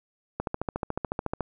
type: click train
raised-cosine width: 1 ms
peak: -14 dBFS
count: 15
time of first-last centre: 0.4-1.407 s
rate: 13.9 Hz
effects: none